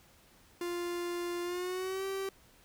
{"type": "tone with pitch glide", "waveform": "45% pulse", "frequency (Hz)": [349.2, 387.5], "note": ["F4", "G4"], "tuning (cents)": [0, -20], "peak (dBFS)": -34, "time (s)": [0.61, 2.29], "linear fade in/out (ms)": 2, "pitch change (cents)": 180, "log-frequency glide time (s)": [1.43, 2.05], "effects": ["pink hiss -62 dBFS RMS until 2.64 s"]}